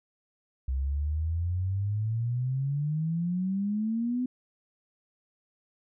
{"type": "exponential sweep", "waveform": "sine", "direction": "up", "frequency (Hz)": [64.3, 255.1], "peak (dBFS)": -26, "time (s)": [0.68, 4.26], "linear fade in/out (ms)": 5, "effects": []}